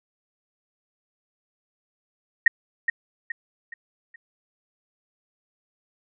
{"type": "tone with echo", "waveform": "sine", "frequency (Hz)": 1864.7, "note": "A#6", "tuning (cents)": 0, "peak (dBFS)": -10, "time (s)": [2.46, 2.48], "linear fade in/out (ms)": 5, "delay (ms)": 420, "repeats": 4, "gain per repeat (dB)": -8, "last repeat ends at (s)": 4.16, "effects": []}